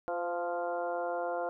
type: harmonic tone with a mistuned harmonic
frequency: 174.3 Hz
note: F3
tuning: 3 cents flat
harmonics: 2 / 3 / 4 / 5 / 6 / 7 / 8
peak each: -41 / -35 / -35 / -43 / -44 / -52 / -43 dBFS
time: 0.08-1.49 s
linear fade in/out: 0 ms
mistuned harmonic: 3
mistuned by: -23 cents
effects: none